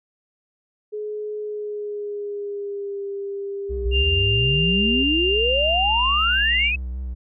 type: tone with pitch glide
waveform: sine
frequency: 422.2 to 398.5 Hz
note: G#4 to G4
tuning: +29 to +28 cents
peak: -26 dBFS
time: 0.92-5.04 s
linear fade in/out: 20 ms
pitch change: -101 cents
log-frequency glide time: 1.39-3.05 s
type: tone with vibrato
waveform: triangle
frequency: 63.1 Hz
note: B1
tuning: 38 cents sharp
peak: -24 dBFS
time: 3.69-7.15 s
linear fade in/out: 20 ms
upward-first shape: sine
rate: 4.6 Hz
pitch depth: 45 cents each way
type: exponential sweep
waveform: sine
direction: up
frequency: 58.27 to 2612 Hz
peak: -20 dBFS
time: 3.85-6.76 s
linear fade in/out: 10 ms
type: tone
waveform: sine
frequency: 2794 Hz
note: F7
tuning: in tune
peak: -19 dBFS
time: 3.91-6.72 s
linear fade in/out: 50 ms
effects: none